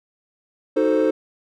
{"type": "chord", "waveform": "triangle", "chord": "D# diminished seventh", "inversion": "none", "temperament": "equal", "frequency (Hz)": [311.1, 370, 440, 523.3], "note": ["D#4", "F#4", "A4", "C5"], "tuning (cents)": [0, 0, 0, 0], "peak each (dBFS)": [-18, -23, -18, -18], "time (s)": [0.76, 1.11], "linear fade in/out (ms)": 10, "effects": ["tanh soft clip ceiling -7 dBFS"]}